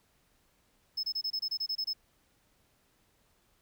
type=tone bursts; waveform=triangle; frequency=5200 Hz; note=E8; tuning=24 cents flat; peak=-29 dBFS; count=11; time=0.97-1.934 s; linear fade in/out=10 ms; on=64 ms; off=26 ms; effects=pink hiss -70 dBFS RMS until 3.61 s